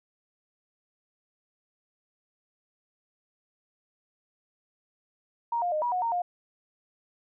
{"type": "tone with pitch steps", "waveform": "sine", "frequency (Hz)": [937, 706, 614, 965, 729, 924, 710], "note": ["A#5", "F5", "D#5", "B5", "F#5", "A#5", "F5"], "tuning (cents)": [9, 19, -23, -40, -26, -16, 28], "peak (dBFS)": -25, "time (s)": [5.52, 6.22], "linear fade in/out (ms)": 5, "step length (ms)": 100, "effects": []}